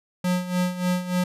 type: tone with tremolo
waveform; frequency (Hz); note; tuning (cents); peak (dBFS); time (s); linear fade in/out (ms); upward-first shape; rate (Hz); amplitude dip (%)
square; 180.4; F#3; -44; -20; 0.24-1.24; 5; sine; 3.4; 75
effects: resampled to 32000 Hz